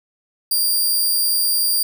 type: tone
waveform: 10% pulse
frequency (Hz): 4769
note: D8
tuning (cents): +26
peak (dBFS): -9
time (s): 0.51-1.83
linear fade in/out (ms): 5
effects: none